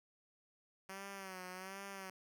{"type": "tone with vibrato", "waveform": "5% pulse", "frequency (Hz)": 190, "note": "F#3", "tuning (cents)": 46, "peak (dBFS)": -35, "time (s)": [0.89, 2.1], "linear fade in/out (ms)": 2, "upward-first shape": "sine", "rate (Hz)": 1.3, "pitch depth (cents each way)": 71, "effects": []}